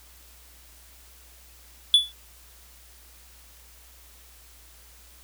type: tone with exponential decay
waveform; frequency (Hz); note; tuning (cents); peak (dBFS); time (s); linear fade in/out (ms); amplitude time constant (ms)
triangle; 3440; A7; -40; -8; 1.94-2.12; 1; 39
effects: added 60 Hz sine -53 dBFS peak until 5.23 s + white hiss -53 dBFS RMS until 5.23 s